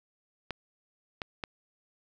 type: clicks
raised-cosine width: 0.3 ms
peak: -18 dBFS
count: 3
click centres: 0.507 / 1.218 / 1.438 s
effects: none